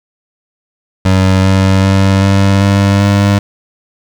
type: tone with pitch steps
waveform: 25% pulse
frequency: 94.6 / 95.75 / 96.92 / 98.11 / 99.3 / 100.52 Hz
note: F#2 / G2 / G2 / G2 / G2 / G2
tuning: +39 / -40 / -19 / +2 / +23 / +44 cents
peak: -3 dBFS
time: 1.05-3.39 s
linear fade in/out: 5 ms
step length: 390 ms
effects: low-pass 7000 Hz 12 dB/octave + 7-bit